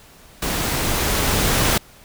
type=noise with level ramp; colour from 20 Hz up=pink; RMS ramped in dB=-23 to -17 dBFS; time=0.42-1.78 s; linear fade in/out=5 ms; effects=pink hiss -47 dBFS RMS until 2.04 s